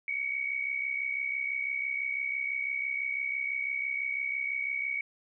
sine tone pair together, 2198 / 2264 Hz, C#7 / C#7, -15 / +36 cents, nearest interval minor second, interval 51 cents, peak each -35 / -31 dBFS, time 0.08-5.01 s, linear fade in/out 2 ms, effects none

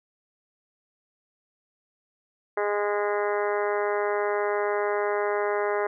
harmonic tone with a mistuned harmonic, 206.1 Hz, G#3, 13 cents flat, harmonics 2 / 3 / 4 / 5 / 6 / 7 / 8 / 9 / 10, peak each -26 / -30 / -32 / -34 / -36 / -37 / -38 / -39 / -40 dBFS, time 2.57-5.87 s, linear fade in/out 5 ms, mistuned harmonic 10, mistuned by -21 cents, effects none

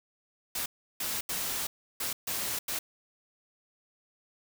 white noise bursts at uneven times, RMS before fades -33 dBFS, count 6, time 0.55-0.66 / 1-1.21 / 1.29-1.67 / 2-2.13 / 2.27-2.59 / 2.68-2.79 s, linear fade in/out 5 ms, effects none

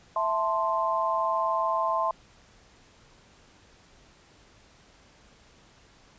sine chord, A minor, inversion second, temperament equal, 659.3 / 880 / 1046.5 Hz, E5 / A5 / C6, 0 / 0 / 0 cents, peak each -29 / -30 / -26 dBFS, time 0.16-2.11 s, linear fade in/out 2 ms, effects pink hiss -57 dBFS RMS until 6.18 s + resampled to 16000 Hz

